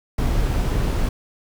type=noise; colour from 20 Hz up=brown; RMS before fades=-20 dBFS; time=0.18-1.09 s; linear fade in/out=5 ms; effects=none